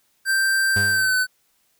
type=tone with pitch glide; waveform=square; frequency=1568 to 1511.1 Hz; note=G6 to F#6; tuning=0 to +36 cents; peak=-18 dBFS; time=0.25-1.27 s; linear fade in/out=50 ms; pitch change=-64 cents; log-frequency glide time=0.87-1.16 s
type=tone with exponential decay; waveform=35% pulse; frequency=100 Hz; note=G2; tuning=35 cents sharp; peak=-20 dBFS; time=0.76-1.27 s; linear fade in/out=5 ms; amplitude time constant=110 ms
effects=white hiss -65 dBFS RMS until 1.79 s